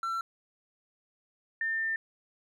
triangle / sine tone pair in turn, 1348 / 1799.4 Hz, E6 / A6, +38 / +38 cents, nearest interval perfect fourth, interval 500 cents, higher second, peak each -28 dBFS, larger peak neither, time 0.03-0.21 / 1.61-1.96 s, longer second, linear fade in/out 2 ms, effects none

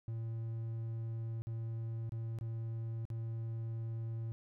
triangle tone with dropouts, 113.7 Hz, A#2, 43 cents flat, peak -35 dBFS, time 0.08-4.32 s, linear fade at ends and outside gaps 0 ms, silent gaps 1.42-1.47 / 2.094-2.121 / 2.387-2.411 / 3.053-3.102 s, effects none

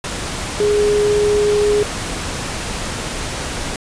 sine tone in noise, 415.3 Hz, G#4, in tune, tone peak -12 dBFS, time 0.6-1.83 s, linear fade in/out 2 ms, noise pink, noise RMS -24 dBFS, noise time 0.04-3.76 s, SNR +9 dB, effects resampled to 22050 Hz

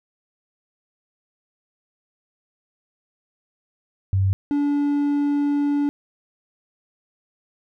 sine / triangle tone pair in turn, 96.3 / 288 Hz, G2 / D4, -30 / -34 cents, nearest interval octave + perfect fifth, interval 1896 cents, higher second, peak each -16 dBFS, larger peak neither, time 4.13-4.33 / 4.51-5.89 s, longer second, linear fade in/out 0 ms, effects none

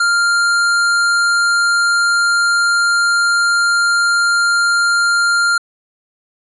sine tone with hard clipping, 1396.9 Hz, F6, in tune, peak -13 dBFS, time 0-5.58 s, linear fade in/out 5 ms, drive 15 dB, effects resampled to 24000 Hz

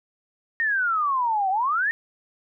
sine exponential two-way sweep, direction down then up, 1864.7 to 740 to 1864.7 Hz, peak -20 dBFS, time 0.6-1.91 s, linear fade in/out 0 ms, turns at 1.5 s, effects none

